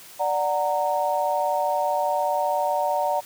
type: chord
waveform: sine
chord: D augmented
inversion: none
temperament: equal with one note detuned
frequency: 587.3 / 740 / 924.8 Hz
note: D5 / F#5 / A#5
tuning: 0 / 0 / -14 cents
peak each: -25 dBFS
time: 0.19-3.21 s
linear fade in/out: 20 ms
effects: white hiss -45 dBFS RMS until 3.25 s + high-pass 80 Hz 12 dB/octave